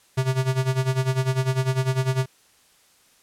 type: tone with tremolo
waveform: square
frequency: 130.81 Hz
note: C3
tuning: in tune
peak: -18 dBFS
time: 0.17-2.26 s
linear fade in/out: 10 ms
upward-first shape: sine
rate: 10 Hz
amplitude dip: 80%
effects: white hiss -58 dBFS RMS until 3.22 s + low-pass 11000 Hz 12 dB/octave